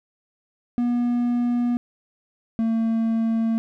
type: tone pair in turn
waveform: triangle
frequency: 241.4 / 226 Hz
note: B3 / A3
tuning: -39 / +47 cents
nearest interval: minor second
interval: 114 cents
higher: first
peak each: -17 / -17 dBFS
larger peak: neither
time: 0.78-1.77 / 2.59-3.58 s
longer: neither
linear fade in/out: 0 ms
effects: none